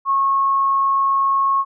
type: tone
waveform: sine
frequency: 1093 Hz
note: C#6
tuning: 25 cents flat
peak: -14 dBFS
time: 0.05-1.65 s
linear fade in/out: 50 ms
effects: none

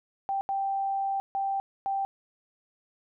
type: tone bursts at uneven times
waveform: sine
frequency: 784 Hz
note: G5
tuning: in tune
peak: -26 dBFS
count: 4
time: 0.29-0.41 / 0.49-1.2 / 1.35-1.6 / 1.86-2.05 s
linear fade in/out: 0 ms
effects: none

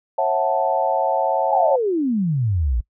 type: chord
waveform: sine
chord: F# minor seventh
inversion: second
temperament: equal with one note detuned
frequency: 542.6 / 659.3 / 740 / 880 Hz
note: C#5 / E5 / F#5 / A5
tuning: -37 / 0 / 0 / 0 cents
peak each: -22 dBFS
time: 0.18-1.76 s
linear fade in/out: 5 ms
type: exponential sweep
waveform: sine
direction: down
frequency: 880 to 53.3 Hz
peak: -17 dBFS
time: 1.51-2.81 s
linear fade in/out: 10 ms
effects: noise-tail reverb RT60 0.1 s tail -22 dB re dry

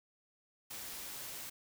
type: noise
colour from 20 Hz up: white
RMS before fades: -45 dBFS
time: 0.7-1.5 s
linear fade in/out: 10 ms
effects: none

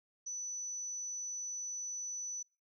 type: tone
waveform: sine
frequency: 5970 Hz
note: F#8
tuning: 15 cents sharp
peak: -38 dBFS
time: 0.26-2.43 s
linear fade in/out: 10 ms
effects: noise-tail reverb RT60 0.3 s tail -24 dB re dry

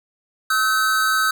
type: tone pair together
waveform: square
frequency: 1288 / 1531.7 Hz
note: E6 / G6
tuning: -41 / -41 cents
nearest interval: minor third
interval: 300 cents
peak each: -20 dBFS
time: 0.5-1.31 s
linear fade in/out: 5 ms
effects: none

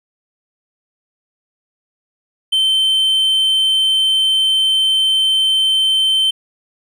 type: tone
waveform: triangle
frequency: 3096 Hz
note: G7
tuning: 22 cents flat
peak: -10 dBFS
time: 2.52-6.31 s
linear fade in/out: 10 ms
effects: none

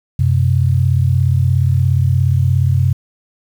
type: tone pair together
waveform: sine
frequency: 92.5 / 129.53 Hz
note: F#2 / C3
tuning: 0 / -17 cents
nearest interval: tritone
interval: 583 cents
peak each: -13 dBFS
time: 0.19-2.93 s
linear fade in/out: 5 ms
effects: 7-bit

